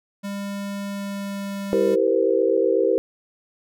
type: tone with pitch glide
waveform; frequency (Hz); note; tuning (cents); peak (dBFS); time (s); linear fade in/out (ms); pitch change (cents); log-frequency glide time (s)
square; 200 to 198.39; G3 to G3; +35 to +21; -28; 0.23-1.96; 20; -14; 0.9-1.62
type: chord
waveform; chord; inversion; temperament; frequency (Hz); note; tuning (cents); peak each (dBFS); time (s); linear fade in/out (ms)
sine; C dominant seventh; first; equal with one note detuned; 329.6 / 392 / 466.2 / 514.3; E4 / G4 / Bb4 / C5; 0 / 0 / 0 / -30; -25 / -21 / -21 / -22; 1.73-2.98; 0
effects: none